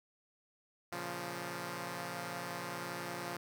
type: chord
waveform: 5% pulse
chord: Bb minor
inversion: none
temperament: equal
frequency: 116.54 / 138.59 / 174.61 Hz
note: Bb2 / Db3 / F3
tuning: 0 / 0 / 0 cents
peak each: -36 / -34 / -30 dBFS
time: 0.92-3.37 s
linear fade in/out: 5 ms
effects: none